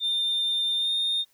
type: tone with pitch glide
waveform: sine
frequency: 3605 to 3657 Hz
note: A7 to A#7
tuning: +41 to -34 cents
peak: -21 dBFS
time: 0-1.25 s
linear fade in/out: 50 ms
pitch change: +25 cents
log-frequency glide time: 0.77-0.9 s
effects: tanh soft clip ceiling -21 dBFS + white hiss -65 dBFS RMS until 1.33 s